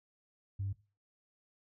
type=tone; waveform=sine; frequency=98.3 Hz; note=G2; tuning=5 cents sharp; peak=-33 dBFS; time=0.59-0.73 s; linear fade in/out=10 ms; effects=noise-tail reverb RT60 0.3 s tail -17 dB re dry + tanh soft clip ceiling -29 dBFS